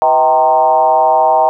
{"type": "tone with frequency modulation", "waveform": "sine", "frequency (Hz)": 780, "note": "G5", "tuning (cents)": -9, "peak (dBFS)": -7, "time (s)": [0.02, 1.49], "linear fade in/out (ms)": 0, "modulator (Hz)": 142, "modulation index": 1.3, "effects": []}